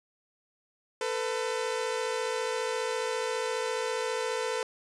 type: tone pair together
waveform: sawtooth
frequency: 446.8 / 501.5 Hz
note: A4 / B4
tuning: +27 / +26 cents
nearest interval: major second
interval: 199 cents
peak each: -28 dBFS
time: 1.01-4.63 s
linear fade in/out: 2 ms
effects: resampled to 22050 Hz